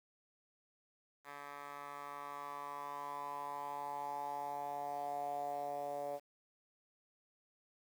10% pulse tone with band-pass filter sweep, 143.5 Hz, D3, 40 cents flat, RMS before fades -43 dBFS, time 1.24-6.2 s, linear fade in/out 50 ms, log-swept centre 1400 to 620 Hz, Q 6.1, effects 10-bit

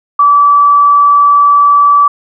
sine tone, 1154 Hz, D6, 31 cents flat, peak -3 dBFS, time 0.19-2.08 s, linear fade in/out 5 ms, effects none

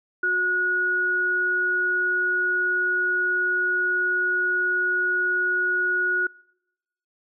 sine tone pair together, 363.7 / 1454.8 Hz, F#4 / F#6, -30 / -30 cents, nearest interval 2 octaves, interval 2400 cents, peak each -31 / -20 dBFS, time 0.23-6.27 s, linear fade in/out 5 ms, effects noise-tail reverb RT60 0.9 s tail -26 dB re dry

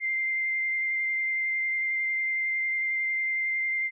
sine tone with vibrato, 2093 Hz, C7, in tune, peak -25 dBFS, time 0-3.91 s, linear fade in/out 50 ms, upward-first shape sine, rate 11 Hz, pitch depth 10 cents each way, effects none

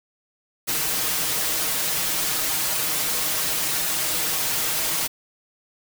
white noise with comb filter, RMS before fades -24 dBFS, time 0.67-5.08 s, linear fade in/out 20 ms, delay 6.4 ms, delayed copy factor +0.95, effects none

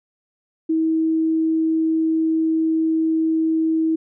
sine tone, 321.1 Hz, E4, 45 cents flat, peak -16 dBFS, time 0.69-3.96 s, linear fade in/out 10 ms, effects none

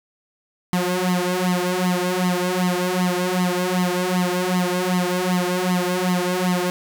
sawtooth tone with flanger, 180.8 Hz, F#3, 40 cents flat, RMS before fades -21 dBFS, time 0.73-6.7 s, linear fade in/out 0 ms, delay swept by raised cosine 0.97 to 3.67 ms, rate 2.6 Hz, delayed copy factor +1, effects none

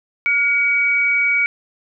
sine tone pair together, 1427 / 2265 Hz, F6 / C#7, +37 / +37 cents, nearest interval minor sixth, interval 800 cents, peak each -24 / -14 dBFS, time 0.26-1.46 s, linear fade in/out 0 ms, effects none

